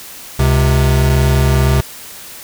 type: tone pair together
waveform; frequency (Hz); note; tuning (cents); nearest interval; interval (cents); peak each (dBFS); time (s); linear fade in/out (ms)
square; 69.5 / 131.2; C#2 / C3; +5 / +5; major seventh; 1100; -13; 0.39-1.81; 5
effects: white hiss -33 dBFS RMS until 2.43 s